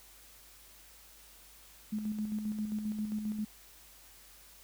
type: tone with tremolo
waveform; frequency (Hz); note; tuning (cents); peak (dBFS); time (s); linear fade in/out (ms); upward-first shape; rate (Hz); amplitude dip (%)
sine; 212.7; G#3; +42; -31; 1.92-3.45; 10; square; 7.5; 45
effects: added 50 Hz sine -63 dBFS peak until 4.63 s + white hiss -57 dBFS RMS until 4.63 s